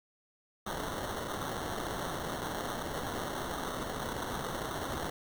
blue noise with sample-and-hold, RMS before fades -37 dBFS, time 0.66-5.1 s, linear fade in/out 5 ms, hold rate 2450 Hz, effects none

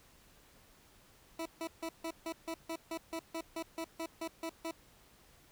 20% pulse tone bursts, 327.9 Hz, E4, 9 cents flat, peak -32 dBFS, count 16, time 1.39-4.712 s, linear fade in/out 5 ms, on 67 ms, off 150 ms, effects pink hiss -63 dBFS RMS until 5.51 s

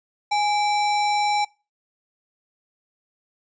sine tone with sample-and-hold, 830.6 Hz, G#5, in tune, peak -18 dBFS, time 0.31-1.45 s, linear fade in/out 10 ms, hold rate 3150 Hz, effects noise-tail reverb RT60 0.3 s tail -23 dB re dry + resampled to 16000 Hz

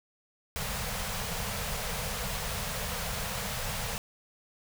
pink band-stop noise, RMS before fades -34 dBFS, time 0.56-3.98 s, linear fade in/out 0 ms, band 220 to 430 Hz, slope 96 dB/octave, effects none

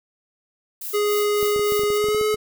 violet noise with tremolo, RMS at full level -30 dBFS, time 0.81-1.98 s, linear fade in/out 5 ms, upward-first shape sine, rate 3.5 Hz, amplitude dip 85%
square tone with pitch glide, 415.3 to 426.7 Hz, G#4 to G#4, 0 to +47 cents, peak -19 dBFS, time 0.93-2.36 s, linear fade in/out 20 ms, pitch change +47 cents, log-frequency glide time 1.92-2.2 s
clicks, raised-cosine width 2 ms, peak -20 dBFS, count 12, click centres 1.429 / 1.562 / 1.594 / 1.722 / 1.794 / 1.835 / 1.903 / 2.042 / 2.086 / 2.147 / 2.212 / 2.343 s
effects none

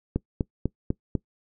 click train, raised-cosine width 3 ms, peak -11 dBFS, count 5, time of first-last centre 0.16-1.153 s, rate 4.03 Hz, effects noise-tail reverb RT60 0.1 s tail -22 dB re dry

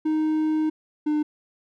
triangle tone pair in turn, 311.1 / 301.5 Hz, D#4 / D4, 0 / +46 cents, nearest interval minor second, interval 54 cents, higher first, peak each -18 dBFS, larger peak neither, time 0.05-0.7 / 1.06-1.23 s, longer first, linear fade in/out 10 ms, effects none

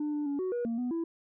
sine tone with pitch steps, 298.1 / 295.4 / 283.7 / 371.9 / 481.6 / 231.1 / 246.8 / 332.4 Hz, D4 / D4 / C#4 / F#4 / B4 / A#3 / B3 / E4, +26 / +10 / +40 / +9 / -44 / -15 / -1 / +15 cents, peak -27 dBFS, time 0-1.04 s, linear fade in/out 5 ms, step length 130 ms, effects tanh soft clip ceiling -28 dBFS

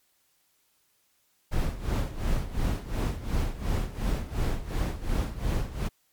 brown noise with tremolo, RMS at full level -25 dBFS, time 1.51-5.89 s, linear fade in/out 20 ms, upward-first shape sine, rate 2.8 Hz, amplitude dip 80%, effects white hiss -69 dBFS RMS until 6.12 s + MP3 96 kbps

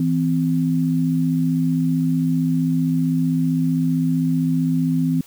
sine tone pair together, 162.91 / 258.4 Hz, E3 / C4, -20 / -21 cents, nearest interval minor sixth, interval 799 cents, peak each -19 dBFS, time 0-5.21 s, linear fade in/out 2 ms, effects white hiss -48 dBFS RMS until 5.26 s

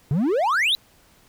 triangle exponential sweep, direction up, 130.5 to 4050 Hz, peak -16 dBFS, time 0.11-0.75 s, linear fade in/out 0 ms, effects pink hiss -56 dBFS RMS until 1.28 s

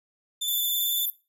sawtooth tone with vibrato, 3520 Hz, A7, in tune, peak -24 dBFS, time 0.41-1.06 s, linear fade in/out 10 ms, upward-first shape sine, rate 18 Hz, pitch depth 26 cents each way
pink band-pass noise, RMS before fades -29 dBFS, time 0.48-1.1 s, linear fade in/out 0 ms, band 12000 to 14000 Hz, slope 96 dB/octave
effects noise-tail reverb RT60 0.3 s tail -20 dB re dry

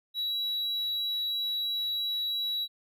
triangle tone, 3901 Hz, B7, 22 cents flat, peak -27 dBFS, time 0.14-2.68 s, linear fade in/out 50 ms, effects none

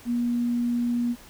sine tone, 239.6 Hz, A#3, 48 cents sharp, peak -22 dBFS, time 0.05-1.16 s, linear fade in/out 50 ms, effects pink hiss -49 dBFS RMS until 1.29 s

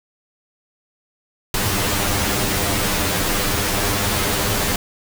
pink noise with comb filter, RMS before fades -20 dBFS, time 1.54-4.76 s, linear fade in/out 2 ms, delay 10 ms, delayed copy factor +1, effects none

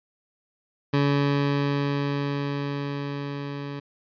20% pulse tone with level ramp, 142 Hz, C#3, 42 cents sharp, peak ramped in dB -14 to -27 dBFS, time 0.93-3.8 s, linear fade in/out 10 ms, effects resampled to 11025 Hz

